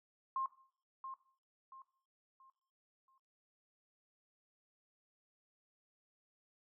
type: tone with echo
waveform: sine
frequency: 1063 Hz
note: C6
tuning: 27 cents sharp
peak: -34 dBFS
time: 0.36-0.46 s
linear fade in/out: 2 ms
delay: 680 ms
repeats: 4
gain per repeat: -9 dB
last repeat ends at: 3.18 s
effects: noise-tail reverb RT60 0.5 s tail -17 dB re dry